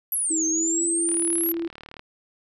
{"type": "exponential two-way sweep", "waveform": "sine", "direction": "down then up", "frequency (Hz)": [11840, 6272, 11840], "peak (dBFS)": -22, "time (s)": [0.12, 1.52], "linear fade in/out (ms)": 2, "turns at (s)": 0.45}
{"type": "tone with pitch glide", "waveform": "sine", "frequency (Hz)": [320, 334.9], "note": ["D#4", "E4"], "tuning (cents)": [49, 27], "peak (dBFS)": -25, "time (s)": [0.3, 1.68], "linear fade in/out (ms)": 10, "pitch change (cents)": 78, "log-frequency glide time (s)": [0.51, 0.84]}
{"type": "click train", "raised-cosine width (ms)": 0.3, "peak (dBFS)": -24, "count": 35, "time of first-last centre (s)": [1.09, 1.994], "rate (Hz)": 37.6}
{"effects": []}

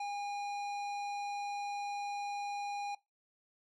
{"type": "tone with tanh clipping", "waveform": "triangle", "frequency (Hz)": 813, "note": "G#5", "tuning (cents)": -37, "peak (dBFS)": -38, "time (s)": [0, 2.95], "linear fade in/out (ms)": 5, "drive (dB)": 18, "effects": ["noise-tail reverb RT60 0.2 s tail -21 dB re dry"]}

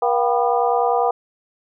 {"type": "tone cluster", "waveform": "sine", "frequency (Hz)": [480.1, 707, 777, 985, 1212], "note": ["B4", "F5", "G5", "B5", "D#6"], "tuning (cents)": [-49, 21, -16, -5, -46], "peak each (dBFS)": [-20, -21, -20, -25, -27], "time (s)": [0.02, 1.11], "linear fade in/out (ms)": 5, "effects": []}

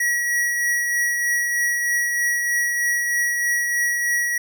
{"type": "tone with tremolo", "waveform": "square", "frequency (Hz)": 1918, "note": "A#6", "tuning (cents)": 49, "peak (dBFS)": -18, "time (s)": [0, 4.38], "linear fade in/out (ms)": 5, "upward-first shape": "triangle", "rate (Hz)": 3.2, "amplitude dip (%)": 35, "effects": []}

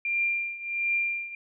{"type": "tone with tremolo", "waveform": "sine", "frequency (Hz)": 2385, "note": "D7", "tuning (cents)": 26, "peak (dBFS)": -22, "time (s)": [0.05, 1.35], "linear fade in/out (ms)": 2, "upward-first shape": "triangle", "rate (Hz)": 1.4, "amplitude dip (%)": 85, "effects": []}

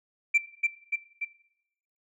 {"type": "tone with echo", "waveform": "sine", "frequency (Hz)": 2349, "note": "D7", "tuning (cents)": 0, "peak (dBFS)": -16, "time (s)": [0.34, 0.38], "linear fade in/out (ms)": 10, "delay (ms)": 290, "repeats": 3, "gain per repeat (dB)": -4, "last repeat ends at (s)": 1.25, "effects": ["noise-tail reverb RT60 0.8 s tail -17 dB re dry", "tanh soft clip ceiling -16 dBFS"]}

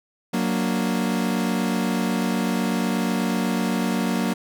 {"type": "chord", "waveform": "40% pulse", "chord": "Gb augmented", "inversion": "none", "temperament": "equal", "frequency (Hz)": [185, 233.1, 293.7], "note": ["Gb3", "Bb3", "D4"], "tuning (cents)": [0, 0, 0], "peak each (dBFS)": [-24, -23, -29], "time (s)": [0.33, 4.34], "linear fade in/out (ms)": 10, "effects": []}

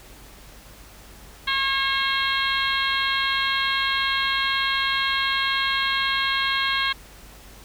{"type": "harmonic tone with a mistuned harmonic", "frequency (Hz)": 542, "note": "C#5", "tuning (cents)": -39, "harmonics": [2, 3, 4, 5, 6, 7, 8], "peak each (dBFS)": [-27, -26, -28, -32, -27, -31, -32], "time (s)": [1.47, 6.93], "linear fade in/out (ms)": 10, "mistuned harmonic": 8, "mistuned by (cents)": -59, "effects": ["added 50 Hz sine -47 dBFS peak until 7.64 s", "pink hiss -47 dBFS RMS until 7.64 s"]}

